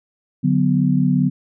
sine chord, B minor, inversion first, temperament equal with one note detuned, 146.83 / 185 / 249.5 Hz, D3 / F#3 / B3, 0 / 0 / +18 cents, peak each -18 dBFS, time 0.43-1.3 s, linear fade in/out 20 ms, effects none

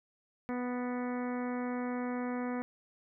harmonic tone with a mistuned harmonic, 246.9 Hz, B3, in tune, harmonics 1 / 2 / 3 / 4 / 5 / 6 / 7 / 8 / 9, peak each -34 / -40 / -44 / -46 / -48 / -50 / -51 / -52 / -53 dBFS, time 0.49-2.62 s, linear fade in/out 0 ms, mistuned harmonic 7, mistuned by +24 cents, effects none

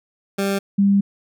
20% pulse / sine tone pair in turn, 197.3 / 199.13 Hz, G3 / G3, +11 / +27 cents, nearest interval unison, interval 16 cents, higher second, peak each -14 / -12 dBFS, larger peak second, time 0.38-0.59 / 0.78-1.01 s, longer second, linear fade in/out 10 ms, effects none

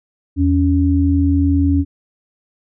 sine tone pair together, 83.1 / 279.5 Hz, E2 / C#4, +15 / +14 cents, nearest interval octave + major sixth, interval 2099 cents, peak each -14 dBFS, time 0.36-1.85 s, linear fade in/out 50 ms, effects none

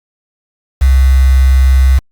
sine tone with quantisation, 65.9 Hz, C2, 13 cents sharp, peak -4 dBFS, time 0.81-1.99 s, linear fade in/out 10 ms, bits 4, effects Opus 48 kbps

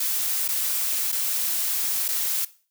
blue noise with dropouts, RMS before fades -25 dBFS, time 0-2.45 s, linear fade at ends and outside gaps 5 ms, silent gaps 0.48-0.486 / 1.118-1.124 / 2.082-2.086 s, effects noise-tail reverb RT60 0.4 s tail -18 dB re dry

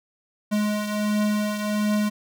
square beating tone pair, 209.6 / 211 Hz, G#3 / G#3, +16 / +28 cents, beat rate 1.4 Hz, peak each -23 / -30 dBFS, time 0.51-2.1 s, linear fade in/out 20 ms, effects none

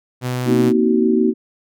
sawtooth tone, 125.4 Hz, B2, 27 cents sharp, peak -16 dBFS, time 0.21-0.73 s, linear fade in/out 50 ms
sine chord, C half-diminished seventh, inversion third, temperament just, 235.5 / 261.6 / 314 / 376.7 Hz, Bb3 / C4 / Eb4 / Gb4, +18 / 0 / +16 / +31 cents, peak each -16 / -22 / -19 / -17 dBFS, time 0.45-1.34 s, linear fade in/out 50 ms
effects none

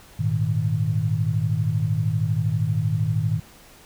sine chord, Ab suspended second, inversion none, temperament equal, 103.83 / 116.54 / 155.56 Hz, Ab2 / Bb2 / Eb3, 0 / 0 / 0 cents, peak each -24 dBFS, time 0.19-3.4 s, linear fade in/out 10 ms, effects pink hiss -49 dBFS RMS until 3.85 s

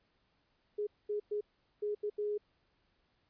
sine tone bursts at uneven times, 416.5 Hz, G#4, 5 cents sharp, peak -32 dBFS, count 6, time 0.78-0.87 / 1.09-1.2 / 1.31-1.41 / 1.82-1.95 / 2.03-2.1 / 2.18-2.38 s, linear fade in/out 10 ms, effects pink hiss -75 dBFS RMS until 3.29 s + resampled to 11025 Hz

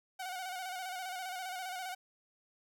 sawtooth tone with vibrato, 740 Hz, F#5, in tune, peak -35 dBFS, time 0.19-1.95 s, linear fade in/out 10 ms, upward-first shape square, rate 15 Hz, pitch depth 45 cents each way, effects none

